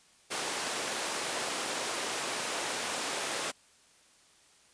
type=high-pass noise; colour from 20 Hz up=pink; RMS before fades=-34 dBFS; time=0.3-3.52 s; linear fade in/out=20 ms; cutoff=410 Hz; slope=12 dB/octave; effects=white hiss -62 dBFS RMS until 4.73 s + resampled to 22050 Hz